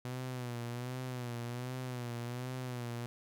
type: tone with vibrato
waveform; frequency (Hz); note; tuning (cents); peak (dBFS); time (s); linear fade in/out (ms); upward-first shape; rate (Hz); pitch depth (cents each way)
sawtooth; 123.47; B2; 0; -34; 0.05-3.06; 0; sine; 1.3; 68
effects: none